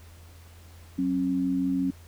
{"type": "tone pair together", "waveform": "sine", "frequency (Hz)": [185.38, 271.3], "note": ["F#3", "C#4"], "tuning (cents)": [4, -37], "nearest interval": "perfect fifth", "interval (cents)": 659, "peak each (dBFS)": [-30, -24], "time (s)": [0.98, 1.91], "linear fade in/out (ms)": 10, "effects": ["added 84 Hz sine -47 dBFS peak until 2.07 s", "pink hiss -55 dBFS RMS until 2.07 s"]}